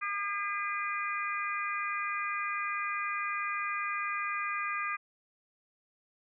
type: harmonic tone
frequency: 404.6 Hz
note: G#4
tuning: 45 cents flat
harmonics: 3 / 4 / 5 / 6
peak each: -34 / -39 / -38 / -38 dBFS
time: 0.01-4.97 s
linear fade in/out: 20 ms
effects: none